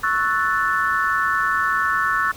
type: chord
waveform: sine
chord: F# minor seventh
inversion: second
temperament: equal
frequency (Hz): 1108.7 / 1318.5 / 1480 / 1760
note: C#6 / E6 / F#6 / A6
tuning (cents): 0 / 0 / 0 / 0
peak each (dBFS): -23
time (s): 0.03-2.32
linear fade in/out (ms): 10
effects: pink hiss -41 dBFS RMS until 2.36 s